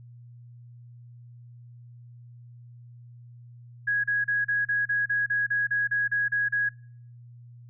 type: tone bursts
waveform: sine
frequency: 1659 Hz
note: G#6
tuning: 2 cents flat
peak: -22 dBFS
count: 14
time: 3.87-6.692 s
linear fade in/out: 10 ms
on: 170 ms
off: 34 ms
effects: noise-tail reverb RT60 0.6 s tail -25 dB re dry + added 120 Hz sine -45 dBFS peak until 7.69 s